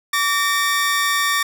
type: tone pair together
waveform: sawtooth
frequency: 1152.8 / 1830 Hz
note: D6 / A#6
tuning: -33 / -32 cents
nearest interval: minor sixth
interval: 801 cents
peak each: -16 dBFS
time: 0.13-1.43 s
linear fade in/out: 5 ms
effects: none